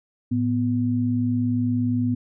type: tone pair together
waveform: sine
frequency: 110 / 247.2 Hz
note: A2 / B3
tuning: 0 / +2 cents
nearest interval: octave + major second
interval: 1402 cents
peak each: -24 / -21 dBFS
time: 0.31-2.15 s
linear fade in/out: 10 ms
effects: none